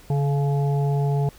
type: harmonic tone with a mistuned harmonic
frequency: 142.2 Hz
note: C#3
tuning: 45 cents sharp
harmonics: 1 / 3 / 5 / 6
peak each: -19 / -29 / -33 / -35 dBFS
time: 0.1-1.29 s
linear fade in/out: 2 ms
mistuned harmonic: 5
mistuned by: -39 cents
effects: added 50 Hz sine -50 dBFS peak until 1.38 s + pink hiss -50 dBFS RMS until 1.38 s